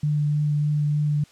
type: tone with vibrato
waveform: sine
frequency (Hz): 148.5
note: D3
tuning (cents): +20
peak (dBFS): -19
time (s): 0.03-1.24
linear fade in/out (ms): 5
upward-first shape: triangle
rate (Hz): 3.3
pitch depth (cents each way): 13
effects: white hiss -54 dBFS RMS until 1.31 s + low-pass 7000 Hz 12 dB/octave